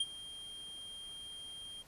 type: tone with ADSR envelope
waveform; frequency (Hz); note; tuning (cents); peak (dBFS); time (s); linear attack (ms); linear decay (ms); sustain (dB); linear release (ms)
square; 3200; G7; +35; -29; 0-1.83; 6; 40; -17; 19
effects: pink hiss -61 dBFS RMS until 1.87 s + resampled to 32000 Hz